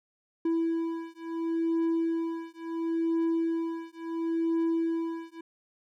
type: beating tone pair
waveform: triangle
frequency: 329.9 / 330.62 Hz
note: E4 / E4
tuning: +1 / +5 cents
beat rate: 0.72 Hz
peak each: -28 dBFS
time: 0.45-5.41 s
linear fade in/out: 5 ms
effects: none